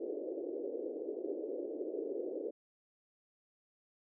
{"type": "band-pass noise", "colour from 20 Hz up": "pink", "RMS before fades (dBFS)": -40, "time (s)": [0, 2.51], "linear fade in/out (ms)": 10, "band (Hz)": [320, 520], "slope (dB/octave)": 48, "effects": []}